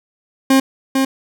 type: tone with echo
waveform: 40% pulse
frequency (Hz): 267.3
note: C4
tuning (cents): +37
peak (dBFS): -8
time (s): 0.5-0.6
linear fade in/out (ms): 5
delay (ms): 450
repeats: 1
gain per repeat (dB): -4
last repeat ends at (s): 1.05
effects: none